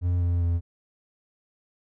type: tone with pitch steps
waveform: triangle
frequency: 88.4 / 86.93 / 85.49 Hz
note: F2 / F2 / F2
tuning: +22 / -7 / -36 cents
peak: -19 dBFS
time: 0.01-0.61 s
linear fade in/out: 50 ms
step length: 200 ms
effects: none